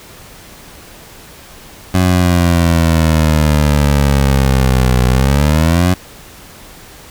20% pulse exponential two-way sweep, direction down then up, 92.5 to 61.74 to 92.5 Hz, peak -4 dBFS, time 1.94-5.94 s, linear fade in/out 5 ms, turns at 5.06 s, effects pink hiss -37 dBFS RMS until 7.1 s

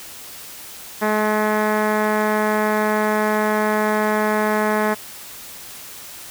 15% pulse tone with low-pass filter, 213.3 Hz, G#3, 46 cents sharp, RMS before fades -19 dBFS, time 1.01-4.95 s, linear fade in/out 20 ms, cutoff 1500 Hz, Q 8.4, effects white hiss -37 dBFS RMS until 6.3 s

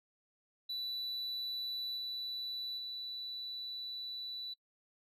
sine tone with level steps, 3964 Hz, B7, 6 cents sharp, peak -34 / -36 / -39 dBFS, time 0.69-4.54 s, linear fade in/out 10 ms, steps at 1.96 / 2.77 s, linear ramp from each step 20 ms, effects noise-tail reverb RT60 0.1 s tail -26 dB re dry + tanh soft clip ceiling -36 dBFS

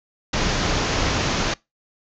pink low-pass noise, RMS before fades -22 dBFS, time 0.33-1.54 s, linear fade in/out 5 ms, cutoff 6800 Hz, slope 96 dB/octave, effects noise-tail reverb RT60 0.2 s tail -23 dB re dry

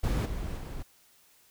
brown noise with level steps, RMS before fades -27 / -35 / -38 dBFS, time 0.03-0.83 s, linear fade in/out 10 ms, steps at 0.25 / 0.57 s, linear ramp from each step 10 ms, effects white hiss -62 dBFS RMS until 1.5 s

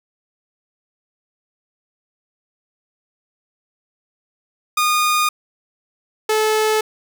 sawtooth tone pair in turn, 1225 / 433.1 Hz, D#6 / A4, -27 / -27 cents, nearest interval octave + tritone, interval 1800 cents, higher first, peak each -11 dBFS, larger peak neither, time 4.77-5.29 / 6.29-6.81 s, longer neither, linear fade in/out 5 ms, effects none

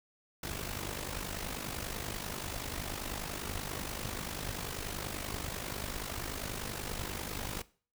pink noise with amplitude modulation, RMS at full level -36 dBFS, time 0.43-7.62 s, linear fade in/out 5 ms, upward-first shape sine, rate 50.3 Hz, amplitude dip 70%, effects noise-tail reverb RT60 0.4 s tail -19 dB re dry

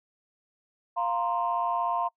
sine chord, F suspended fourth, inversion none, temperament just, 698.5 / 931.3 / 1047.7 Hz, F5 / Bb5 / C6, 0 / -2 / +2 cents, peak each -29 dBFS, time 0.96-2.09 s, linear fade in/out 20 ms, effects noise-tail reverb RT60 0.1 s tail -25 dB re dry + tanh soft clip ceiling -16 dBFS

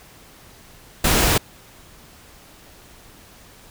pink noise, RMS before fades -17 dBFS, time 1.04-1.38 s, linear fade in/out 5 ms, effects pink hiss -47 dBFS RMS until 3.7 s

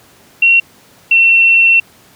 sine tone pair in turn, 2733 / 2708 Hz, F7 / E7, -38 / +46 cents, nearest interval unison, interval 16 cents, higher first, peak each -5 dBFS, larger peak neither, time 0.42-0.6 / 1.11-1.8 s, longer second, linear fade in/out 5 ms, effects pink hiss -45 dBFS RMS until 2.15 s + high-pass 100 Hz 12 dB/octave

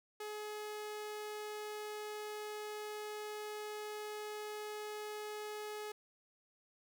sawtooth tone, 422.7 Hz, G#4, 31 cents sharp, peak -38 dBFS, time 0.2-5.92 s, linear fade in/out 5 ms, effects none

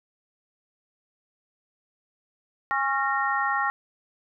sine tone cluster, 818 / 1096 / 1373 / 1854 Hz, G#5 / C#6 / F6 / A#6, -26 / -20 / -30 / -10 cents, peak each -28 dBFS, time 2.71-3.7 s, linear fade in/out 0 ms, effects none

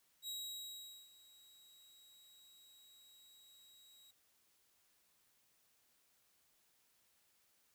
sawtooth tone with ADSR envelope, 3835 Hz, A#7, 48 cents sharp, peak -39 dBFS, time 0.22-4.11 s, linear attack 61 ms, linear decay 800 ms, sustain -20 dB, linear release 4 ms, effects white hiss -75 dBFS RMS until 7.74 s

